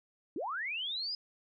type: linear sweep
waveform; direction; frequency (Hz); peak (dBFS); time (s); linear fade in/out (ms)
sine; up; 255.2 to 5060; -34; 0.36-1.15; 2
effects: none